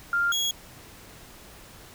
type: tone pair in turn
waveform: sine / 30% pulse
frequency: 1396.9 / 3322 Hz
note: F6 / G#7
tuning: 0 / 0 cents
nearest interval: octave + minor third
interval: 1500 cents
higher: second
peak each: -21 dBFS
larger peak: neither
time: 0.13-0.32 / 0.32-0.51 s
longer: neither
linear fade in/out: 2 ms
effects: pink hiss -48 dBFS RMS until 1.94 s